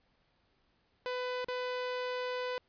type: tone with dropouts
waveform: sawtooth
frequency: 500 Hz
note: B4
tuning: 21 cents sharp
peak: -30 dBFS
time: 1.06-2.58 s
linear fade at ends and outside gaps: 0 ms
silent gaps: 1.445-1.485 s
effects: pink hiss -73 dBFS RMS until 2.68 s + resampled to 11025 Hz